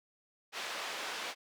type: band-pass noise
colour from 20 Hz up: white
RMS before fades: -40 dBFS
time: 0.52-1.35 s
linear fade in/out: 50 ms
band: 420 to 3400 Hz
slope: 12 dB/octave
effects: none